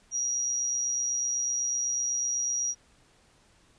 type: tone with amplitude modulation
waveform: sine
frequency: 5740 Hz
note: F8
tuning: 47 cents sharp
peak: -24 dBFS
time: 0.11-2.75 s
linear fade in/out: 50 ms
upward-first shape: sine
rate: 128 Hz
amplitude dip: 50%
effects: pink hiss -62 dBFS RMS until 3.78 s + resampled to 22050 Hz